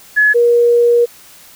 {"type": "tone pair in turn", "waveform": "sine", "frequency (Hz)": [1700, 475.5], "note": ["G#6", "A#4"], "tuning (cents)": [40, 34], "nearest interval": "octave + minor seventh", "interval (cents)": 2206, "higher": "first", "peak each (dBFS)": -7, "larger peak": "neither", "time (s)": [[0.16, 0.34], [0.34, 1.06]], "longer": "second", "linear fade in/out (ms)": 20, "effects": ["white hiss -41 dBFS RMS until 1.55 s"]}